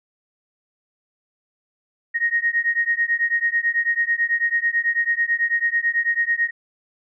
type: beating tone pair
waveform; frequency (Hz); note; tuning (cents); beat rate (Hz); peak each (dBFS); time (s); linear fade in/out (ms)
sine; 1864.7 / 1873.8; A#6 / A#6; 0 / +8; 9.1; -21; 2.14-6.51; 20
effects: none

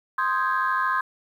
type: chord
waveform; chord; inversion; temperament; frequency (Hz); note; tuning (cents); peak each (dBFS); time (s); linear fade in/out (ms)
sine; Ab major seventh; first; equal; 1046.5 / 1244.5 / 1568 / 1661.2; C6 / Eb6 / G6 / Ab6; 0 / 0 / 0 / 0; -23 / -27 / -28 / -28; 0.18-1.01; 5
effects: tanh soft clip ceiling -13 dBFS + 9-bit

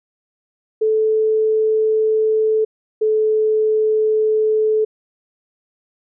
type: tone pair in turn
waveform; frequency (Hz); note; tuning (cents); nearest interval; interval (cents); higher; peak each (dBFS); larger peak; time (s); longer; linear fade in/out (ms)
sine; 436.3 / 433.3; A4 / A4; -15 / -27; unison; 12; first; -13; neither; 0.81-2.65 / 3.01-4.85; neither; 10
effects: none

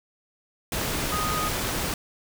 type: tone in noise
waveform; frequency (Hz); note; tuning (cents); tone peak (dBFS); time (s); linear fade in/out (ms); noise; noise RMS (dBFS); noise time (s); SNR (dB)
sine; 1244.5; D#6; 0; -27; 1.12-1.49; 2; pink; -28; 0.72-1.94; -2
effects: none

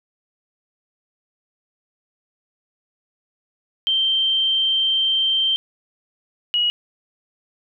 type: tone pair in turn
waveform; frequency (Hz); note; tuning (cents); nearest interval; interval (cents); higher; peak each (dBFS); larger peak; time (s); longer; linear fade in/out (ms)
sine; 3136 / 2904; G7 / F#7; 0 / -33; minor second; 133; first; -16 / -16; neither; 3.87-5.56 / 6.54-6.7; first; 0
effects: none

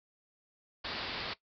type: low-pass noise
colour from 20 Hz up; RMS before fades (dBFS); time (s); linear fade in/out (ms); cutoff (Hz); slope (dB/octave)
white; -39; 0.84-1.34; 10; 4900; 96
effects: noise-tail reverb RT60 0.1 s tail -17 dB re dry

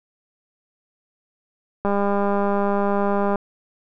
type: click train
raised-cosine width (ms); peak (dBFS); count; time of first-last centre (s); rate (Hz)
1; -9; 304; 1.85-3.357; 201
effects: none

